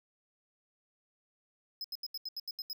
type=tone bursts; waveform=square; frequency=5100 Hz; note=D#8; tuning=42 cents sharp; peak=-37 dBFS; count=9; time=1.81-2.731 s; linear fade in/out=2 ms; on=33 ms; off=78 ms; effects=none